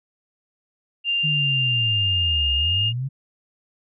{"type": "tone with pitch glide", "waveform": "sine", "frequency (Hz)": [2794, 2828], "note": ["F7", "F7"], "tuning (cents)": [0, 21], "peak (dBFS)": -19, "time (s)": [1.04, 2.93], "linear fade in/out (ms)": 50, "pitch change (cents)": 21, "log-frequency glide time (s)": [1.68, 2.58]}
{"type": "linear two-way sweep", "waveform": "sine", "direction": "down then up", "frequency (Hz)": [155.56, 65.41, 139.5], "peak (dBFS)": -23, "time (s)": [1.23, 3.09], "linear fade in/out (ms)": 20, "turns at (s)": 2.54}
{"effects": []}